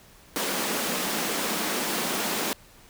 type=high-pass noise; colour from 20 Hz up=pink; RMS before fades=-28 dBFS; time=0.36-2.53 s; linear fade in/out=0 ms; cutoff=180 Hz; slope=48 dB/octave; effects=pink hiss -53 dBFS RMS until 2.89 s